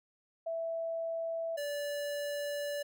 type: tone pair in turn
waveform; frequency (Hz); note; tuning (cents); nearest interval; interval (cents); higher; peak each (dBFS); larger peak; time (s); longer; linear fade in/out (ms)
sine / square; 660 / 579.6; E5 / D5; +2 / -23; major second; 225; first; -33 / -35; first; 0.46-1.57 / 1.57-2.83; second; 10
effects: none